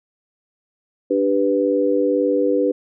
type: chord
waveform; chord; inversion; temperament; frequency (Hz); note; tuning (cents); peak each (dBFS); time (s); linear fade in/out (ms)
sine; G major; second; equal; 293.7 / 392 / 493.9; D4 / G4 / B4; 0 / 0 / 0; -20 / -21 / -18; 1.1-2.72; 10
effects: none